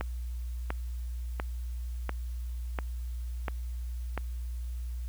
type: click train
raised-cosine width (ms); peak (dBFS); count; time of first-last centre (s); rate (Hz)
0.5; -17; 7; 0.01-4.177; 1.44
effects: added 60 Hz sine -33 dBFS peak until 5.08 s + white hiss -59 dBFS RMS until 5.08 s